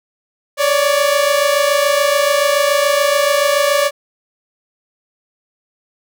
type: tone pair together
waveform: sawtooth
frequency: 560.3 / 587.3 Hz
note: C#5 / D5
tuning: +18 / 0 cents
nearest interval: minor second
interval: 82 cents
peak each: -11 dBFS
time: 0.57-3.91 s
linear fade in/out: 50 ms
effects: none